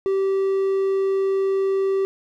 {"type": "tone", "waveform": "triangle", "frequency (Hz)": 387.8, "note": "G4", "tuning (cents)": -19, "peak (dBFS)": -16, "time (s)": [0.06, 2.05], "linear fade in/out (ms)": 0, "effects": []}